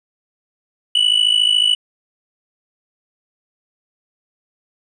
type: tone with amplitude modulation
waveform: triangle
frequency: 2960 Hz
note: F#7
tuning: in tune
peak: -7 dBFS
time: 0.95-1.75 s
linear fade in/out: 5 ms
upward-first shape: sine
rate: 53.9 Hz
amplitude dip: 80%
effects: resampled to 22050 Hz